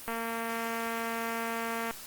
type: click train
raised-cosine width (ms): 0.5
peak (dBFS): -20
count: 420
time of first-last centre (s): 0.08-1.91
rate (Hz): 229
effects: white hiss -45 dBFS RMS until 2.06 s + Opus 32 kbps